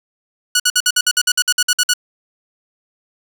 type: tone bursts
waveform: 10% pulse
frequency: 1466 Hz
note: F#6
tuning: 16 cents flat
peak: -3 dBFS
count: 14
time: 0.55-1.937 s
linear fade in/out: 5 ms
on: 48 ms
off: 55 ms
effects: none